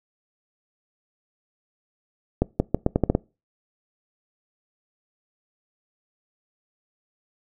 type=accelerating click train; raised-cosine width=2 ms; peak=-5 dBFS; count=8; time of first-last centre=2.42-3.151 s; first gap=180 ms; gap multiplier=0.81; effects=noise-tail reverb RT60 0.3 s tail -24 dB re dry